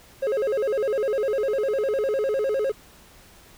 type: tone with vibrato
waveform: triangle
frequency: 479 Hz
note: A#4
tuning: 47 cents sharp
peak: -19 dBFS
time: 0.22-2.72 s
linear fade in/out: 10 ms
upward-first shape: square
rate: 9.9 Hz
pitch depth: 210 cents each way
effects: pink hiss -51 dBFS RMS until 3.57 s